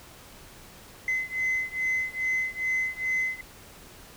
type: beating tone pair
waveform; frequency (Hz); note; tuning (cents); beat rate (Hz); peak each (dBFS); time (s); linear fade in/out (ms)
sine; 2042 / 2044.4; C7 / C7; -43 / -41; 2.4; -27 / -28; 1.08-3.41; 2
effects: tanh soft clip ceiling -21 dBFS + pink hiss -49 dBFS RMS until 4.16 s

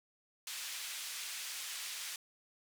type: band-pass noise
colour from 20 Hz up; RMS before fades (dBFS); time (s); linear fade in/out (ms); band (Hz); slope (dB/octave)
pink; -43; 0.47-2.16; 2; 2400 to 12000; 12
effects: none

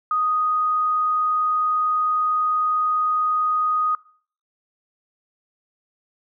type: tone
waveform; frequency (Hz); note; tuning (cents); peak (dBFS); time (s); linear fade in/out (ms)
sine; 1244.5; D#6; 0; -18; 0.11-3.95; 2
effects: noise-tail reverb RT60 0.5 s tail -22 dB re dry

